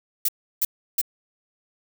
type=noise bursts; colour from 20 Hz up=violet; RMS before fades=-21 dBFS; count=3; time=0.25-1.015 s; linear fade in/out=5 ms; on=35 ms; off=330 ms; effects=none